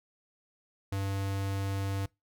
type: tone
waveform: square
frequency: 98 Hz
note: G2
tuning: in tune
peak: -31 dBFS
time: 0.92-2.06 s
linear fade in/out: 5 ms
effects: noise-tail reverb RT60 0.2 s tail -23 dB re dry